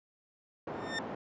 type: band-pass noise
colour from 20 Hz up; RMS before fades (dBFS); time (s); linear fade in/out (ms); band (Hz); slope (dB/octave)
pink; -40; 0.67-1.15; 5; 220 to 1000; 12
type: tone with exponential growth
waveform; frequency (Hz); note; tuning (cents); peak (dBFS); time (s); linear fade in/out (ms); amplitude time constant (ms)
sawtooth; 1810; A6; +48; -27; 0.72-0.99; 5; 58
effects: resampled to 16000 Hz